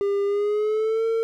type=tone with pitch glide; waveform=triangle; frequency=401.2 to 452.9 Hz; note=G4 to A#4; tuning=+40 to -50 cents; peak=-18 dBFS; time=0.01-1.23 s; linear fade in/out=0 ms; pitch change=+210 cents; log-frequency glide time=0.25-1.06 s; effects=none